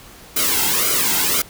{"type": "noise with flanger", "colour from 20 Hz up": "white", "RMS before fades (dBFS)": -18, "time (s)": [0.36, 1.42], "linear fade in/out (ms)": 5, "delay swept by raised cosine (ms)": [1.1, 1.74], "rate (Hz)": 1.9, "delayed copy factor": -0.75, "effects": ["pink hiss -42 dBFS RMS until 1.49 s"]}